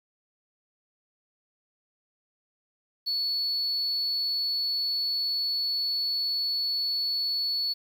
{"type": "tone", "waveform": "triangle", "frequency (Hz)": 4421, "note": "C#8", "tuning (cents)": -5, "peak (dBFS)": -23, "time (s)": [3.06, 7.74], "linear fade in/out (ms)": 20, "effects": ["tanh soft clip ceiling -22 dBFS", "9-bit"]}